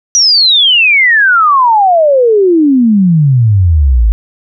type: exponential sweep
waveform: sine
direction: down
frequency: 5920 to 51 Hz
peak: -4 dBFS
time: 0.15-4.12 s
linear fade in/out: 0 ms
effects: none